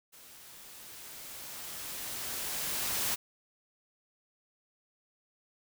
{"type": "noise with level ramp", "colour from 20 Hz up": "white", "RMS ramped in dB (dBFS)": [-54, -31], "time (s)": [0.12, 3.16], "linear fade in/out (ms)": 20, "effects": []}